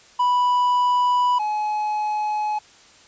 triangle tone pair in turn, 986 / 846.8 Hz, B5 / G#5, -3 / +33 cents, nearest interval minor third, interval 264 cents, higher first, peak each -14 / -19 dBFS, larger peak first, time 0.19-1.39 / 1.39-2.59 s, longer neither, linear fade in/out 10 ms, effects white hiss -50 dBFS RMS until 3.07 s + resampled to 16000 Hz

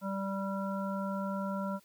harmonic tone, 195.2 Hz, G3, 7 cents flat, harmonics 1 / 3 / 5 / 7, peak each -34 / -39 / -41 / -42 dBFS, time 0.01-1.8 s, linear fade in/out 50 ms, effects white hiss -65 dBFS RMS until 1.84 s

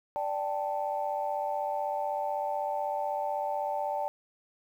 sine chord, D suspended fourth, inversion none, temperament equal, 587.3 / 784 / 880 Hz, D5 / G5 / A5, 0 / 0 / 0 cents, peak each -33 dBFS, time 0.16-4.08 s, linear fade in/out 0 ms, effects tanh soft clip ceiling -19 dBFS + 10-bit

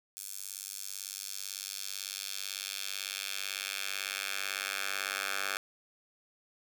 10% pulse tone with high-pass filter sweep, 98 Hz, G2, in tune, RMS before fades -38 dBFS, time 0.17-5.57 s, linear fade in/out 0 ms, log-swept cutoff 7900 to 1400 Hz, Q 1.1, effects none

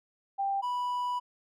sine / triangle tone pair in turn, 789 / 984.5 Hz, G5 / B5, +11 / -6 cents, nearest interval major third, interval 383 cents, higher second, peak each -27 / -27 dBFS, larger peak neither, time 0.38-0.62 / 0.62-1.2 s, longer second, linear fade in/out 20 ms, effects none

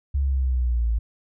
sine linear sweep, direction down, 70.4 to 55 Hz, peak -19 dBFS, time 0.14-0.99 s, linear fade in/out 10 ms, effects none

